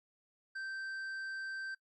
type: tone with tanh clipping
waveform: sine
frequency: 1560 Hz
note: G6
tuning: 9 cents flat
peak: -40 dBFS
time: 0.55-1.75 s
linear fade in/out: 10 ms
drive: 6 dB
effects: noise-tail reverb RT60 0.1 s tail -22 dB re dry + Opus 48 kbps